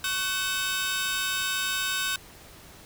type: tone cluster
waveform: sawtooth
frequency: 1114 / 1516 / 2606 / 3701 Hz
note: C#6 / F#6 / E7 / A#7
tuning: +8 / +42 / -20 / -13 cents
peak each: -33 / -26 / -31 / -28 dBFS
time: 0.04-2.16 s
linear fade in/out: 2 ms
effects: pink hiss -49 dBFS RMS until 2.85 s